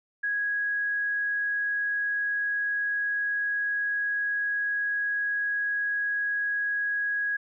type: tone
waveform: sine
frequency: 1658 Hz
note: G#6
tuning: 3 cents flat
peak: -25 dBFS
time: 0.23-7.37 s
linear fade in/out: 10 ms
effects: none